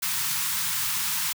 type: band-stop noise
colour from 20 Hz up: white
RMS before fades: -27 dBFS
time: 0.02-1.33 s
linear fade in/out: 10 ms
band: 200 to 860 Hz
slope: 96 dB/octave
effects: high-pass 100 Hz 12 dB/octave

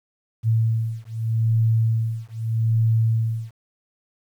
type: beating tone pair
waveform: sine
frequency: 112.3 / 113.11 Hz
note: A2 / A2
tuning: +36 / +48 cents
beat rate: 0.81 Hz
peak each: -21 / -21 dBFS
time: 0.43-3.54 s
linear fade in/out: 50 ms
effects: 9-bit

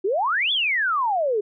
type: exponential two-way sweep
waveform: sine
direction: up then down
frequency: 354.3 to 3520 to 397 Hz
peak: -19 dBFS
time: 0.04-1.41 s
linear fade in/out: 10 ms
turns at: 0.52 s
effects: none

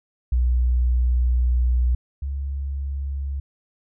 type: tone pair in turn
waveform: sine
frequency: 61.4 / 69.01 Hz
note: B1 / C#2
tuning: -9 / -7 cents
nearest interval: major second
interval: 202 cents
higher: second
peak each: -16 / -24 dBFS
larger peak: first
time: 0.32-1.95 / 2.22-3.4 s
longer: first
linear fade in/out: 5 ms
effects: none

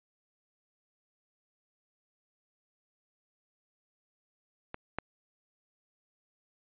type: clicks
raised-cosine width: 0.5 ms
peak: -23 / -17 dBFS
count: 2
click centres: 4.744 / 4.986 s
effects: resampled to 8000 Hz

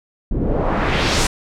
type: noise with low-pass filter sweep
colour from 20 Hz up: pink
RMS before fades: -18 dBFS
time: 0.31-1.27 s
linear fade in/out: 5 ms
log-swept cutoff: 240 to 8800 Hz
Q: 1.3
effects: none

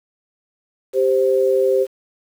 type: tone pair together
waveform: sine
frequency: 392 / 523.3 Hz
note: G4 / C5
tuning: 0 / 0 cents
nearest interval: perfect fourth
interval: 500 cents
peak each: -16 dBFS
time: 0.93-1.87 s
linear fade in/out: 50 ms
effects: 7-bit

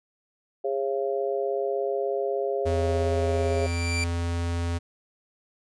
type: harmonic tone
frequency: 136.4 Hz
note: C#3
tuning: 28 cents flat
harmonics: 3 / 4 / 5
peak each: -27 / -29 / -31 dBFS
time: 0.64-3.67 s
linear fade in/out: 10 ms
type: tone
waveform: square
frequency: 85.4 Hz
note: F2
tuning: 38 cents flat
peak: -26 dBFS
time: 2.65-4.79 s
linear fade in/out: 20 ms
type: tone with exponential growth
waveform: sawtooth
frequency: 2349 Hz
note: D7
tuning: in tune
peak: -22 dBFS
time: 2.79-4.04 s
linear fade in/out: 2 ms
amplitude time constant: 270 ms
effects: resampled to 22050 Hz

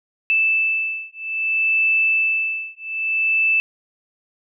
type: beating tone pair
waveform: sine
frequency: 2637 / 2637.61 Hz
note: E7 / E7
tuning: 0 / 0 cents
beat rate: 0.61 Hz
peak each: -20 dBFS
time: 0.3-3.6 s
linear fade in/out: 0 ms
effects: none

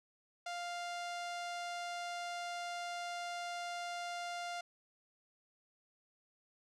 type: tone with low-pass filter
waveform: sawtooth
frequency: 699 Hz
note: F5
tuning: 1 cent sharp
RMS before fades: -42 dBFS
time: 0.46-4.61 s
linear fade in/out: 5 ms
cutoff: 6600 Hz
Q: 0.97
effects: none

